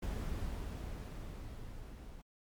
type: noise with level ramp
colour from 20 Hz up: brown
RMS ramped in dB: -37 to -50 dBFS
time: 0.02-2.22 s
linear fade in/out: 10 ms
effects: MP3 96 kbps